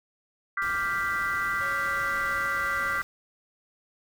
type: chord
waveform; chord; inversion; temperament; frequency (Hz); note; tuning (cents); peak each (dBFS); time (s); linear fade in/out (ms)
sine; G dominant seventh; second; equal; 1174.7 / 1396.9 / 1568 / 1975.5; D6 / F6 / G6 / B6; 0 / 0 / 0 / 0; -31; 0.57-3.02; 5
type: noise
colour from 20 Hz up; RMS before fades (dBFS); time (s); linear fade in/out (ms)
pink; -43; 0.62-3.03; 0
type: tone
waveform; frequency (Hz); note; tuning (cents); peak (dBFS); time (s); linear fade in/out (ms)
sawtooth; 554.4; C#5; 0; -36; 1.6-2.99; 20
effects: none